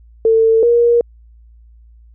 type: tone pair in turn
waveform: sine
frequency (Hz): 448.7 / 473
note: A4 / A#4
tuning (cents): +34 / +25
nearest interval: minor second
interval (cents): 91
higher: second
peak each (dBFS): -8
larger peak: neither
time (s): 0.25-0.63 / 0.63-1.01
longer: neither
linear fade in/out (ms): 2
effects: added 57 Hz sine -41 dBFS peak until 2.14 s